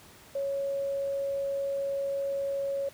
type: tone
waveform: sine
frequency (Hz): 554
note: C#5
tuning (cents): -1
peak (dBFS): -28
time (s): 0.35-2.89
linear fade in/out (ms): 5
effects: pink hiss -53 dBFS RMS until 2.93 s + high-pass 60 Hz 12 dB/octave